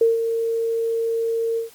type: tone with ADSR envelope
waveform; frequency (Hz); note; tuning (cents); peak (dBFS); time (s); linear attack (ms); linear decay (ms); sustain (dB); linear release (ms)
sine; 456.9; A#4; -35; -11; 0.01-1.7; 4; 160; -8; 130
effects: white hiss -49 dBFS RMS until 1.74 s + MP3 96 kbps